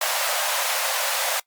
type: high-pass noise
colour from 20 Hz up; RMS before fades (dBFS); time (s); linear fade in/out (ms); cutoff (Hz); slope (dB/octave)
pink; -24; 0.01-1.4; 5; 530; 96
effects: noise-tail reverb RT60 0.1 s tail -22 dB re dry + Opus 48 kbps